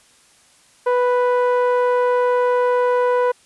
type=tone with low-pass filter; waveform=sawtooth; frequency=493.9 Hz; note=B4; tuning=in tune; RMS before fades=-17 dBFS; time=0.86-3.32 s; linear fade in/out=10 ms; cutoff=1100 Hz; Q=1.1; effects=white hiss -53 dBFS RMS until 3.45 s + resampled to 24000 Hz